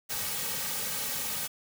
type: noise with comb filter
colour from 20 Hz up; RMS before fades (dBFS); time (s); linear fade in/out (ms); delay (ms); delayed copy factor
white; -33; 0.09-1.48; 20; 2.9; -0.9
effects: none